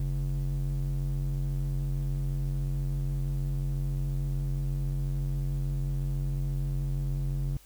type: ring-modulated tone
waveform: triangle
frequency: 91.1 Hz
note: F#2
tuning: 26 cents flat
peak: -22 dBFS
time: 0-7.57 s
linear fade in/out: 0 ms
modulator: 46.9 Hz
effects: added 50 Hz sine -57 dBFS peak until 7.65 s + white hiss -58 dBFS RMS until 7.65 s